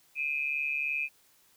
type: tone pair together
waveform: sine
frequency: 2410 / 2553 Hz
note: D7 / D#7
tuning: +44 / +44 cents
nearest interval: minor second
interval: 100 cents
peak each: -32 / -31 dBFS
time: 0.15-1.09 s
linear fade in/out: 50 ms
effects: white hiss -64 dBFS RMS until 1.56 s